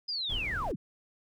sine linear sweep, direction down, 5040 to 103.83 Hz, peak -31 dBFS, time 0.08-0.76 s, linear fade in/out 10 ms
brown noise, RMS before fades -38 dBFS, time 0.29-0.72 s, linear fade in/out 10 ms
effects none

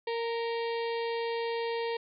harmonic tone with a mistuned harmonic, 462.9 Hz, A#4, 12 cents flat, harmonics 1 / 2 / 4 / 5 / 6 / 7 / 8 / 9 / 10, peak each -31 / -37 / -43 / -45 / -47 / -48 / -49 / -50 / -51 dBFS, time 0.07-1.97 s, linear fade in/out 5 ms, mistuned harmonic 4, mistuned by +18 cents, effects none

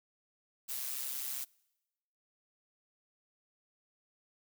blue noise with amplitude modulation, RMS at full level -36 dBFS, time 0.68-1.45 s, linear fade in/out 20 ms, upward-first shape sine, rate 132 Hz, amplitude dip 60%, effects noise-tail reverb RT60 1.0 s tail -26 dB re dry

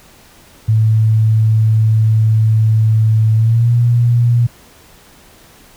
sine tone with pitch glide, 110 to 119.26 Hz, A2 to A#2, 0 to +40 cents, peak -8 dBFS, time 0.68-4.47 s, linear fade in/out 10 ms, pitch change +140 cents, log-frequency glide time 3.35-3.72 s, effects pink hiss -44 dBFS RMS until 5.76 s

